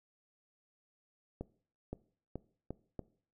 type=accelerating click train; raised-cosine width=2 ms; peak=-26 dBFS; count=5; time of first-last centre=1.41-2.993 s; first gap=520 ms; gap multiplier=0.82; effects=noise-tail reverb RT60 0.5 s tail -20 dB re dry

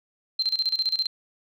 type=tone with tremolo; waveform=sine; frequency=4134 Hz; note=C8; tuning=22 cents flat; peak=-20 dBFS; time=0.39-1.07 s; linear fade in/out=5 ms; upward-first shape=square; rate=15 Hz; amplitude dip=80%; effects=none

